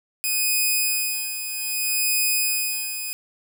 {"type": "tone with tremolo", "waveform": "5% pulse", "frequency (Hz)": 2500, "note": "D#7", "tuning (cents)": 8, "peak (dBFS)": -9, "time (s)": [0.24, 3.13], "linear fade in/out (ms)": 0, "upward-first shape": "sine", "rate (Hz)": 0.63, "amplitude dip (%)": 65, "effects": ["7-bit"]}